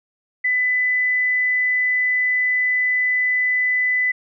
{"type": "tone", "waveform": "sine", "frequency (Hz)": 2000, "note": "B6", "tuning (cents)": 21, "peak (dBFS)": -16, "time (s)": [0.44, 4.12], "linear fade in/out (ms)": 10, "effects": []}